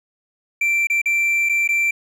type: tone with dropouts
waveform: triangle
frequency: 2349 Hz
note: D7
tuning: in tune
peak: -14 dBFS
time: 0.61-1.91 s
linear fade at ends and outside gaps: 5 ms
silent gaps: 0.871-0.899 / 1.017-1.057 / 1.49-1.494 / 1.677-1.688 s
effects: none